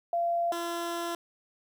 sine / 15% pulse tone pair in turn, 686 / 341.2 Hz, F5 / F4, -31 / -40 cents, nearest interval octave, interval 1209 cents, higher first, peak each -25 / -25 dBFS, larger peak neither, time 0.13-0.52 / 0.52-1.15 s, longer second, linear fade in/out 2 ms, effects 11-bit

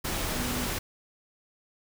sine tone in noise, 246.3 Hz, B3, 5 cents flat, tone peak -35 dBFS, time 0.35-0.67 s, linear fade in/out 10 ms, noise pink, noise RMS -31 dBFS, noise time 0.04-0.79 s, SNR -7 dB, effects none

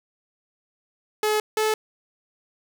sawtooth tone pair in turn, 426.5 / 433.2 Hz, G#4 / A4, +46 / -27 cents, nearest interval unison, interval 27 cents, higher second, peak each -16 dBFS, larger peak neither, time 1.23-1.4 / 1.57-1.74 s, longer neither, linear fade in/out 2 ms, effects none

